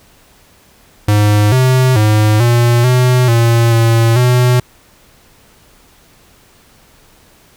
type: tone with pitch steps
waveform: square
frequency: 104.4 / 129 / 106.8 / 119.2 / 125.9 / 116.4 / 114.9 / 124.4 Hz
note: G#2 / C3 / G#2 / A#2 / B2 / A#2 / A#2 / B2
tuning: +10 / -24 / +49 / +39 / +34 / -2 / -25 / +13 cents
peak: -8 dBFS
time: 1.08-4.6 s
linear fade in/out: 5 ms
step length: 440 ms
effects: pink hiss -47 dBFS RMS until 7.56 s